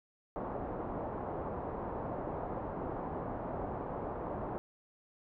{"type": "low-pass noise", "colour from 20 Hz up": "white", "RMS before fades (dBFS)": -39, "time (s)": [0.36, 4.58], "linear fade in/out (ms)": 0, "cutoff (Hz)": 900, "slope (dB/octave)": 24, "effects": []}